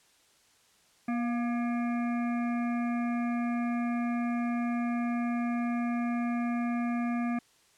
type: harmonic tone with a mistuned harmonic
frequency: 239.6 Hz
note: A#3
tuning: 48 cents sharp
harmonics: 1 / 3 / 5 / 7 / 9 / 10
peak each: -28 / -38 / -42 / -45 / -47 / -48 dBFS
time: 1.08-7.39 s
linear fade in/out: 5 ms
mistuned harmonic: 3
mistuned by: -40 cents
effects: white hiss -64 dBFS RMS until 7.77 s + low-pass 9000 Hz 12 dB/octave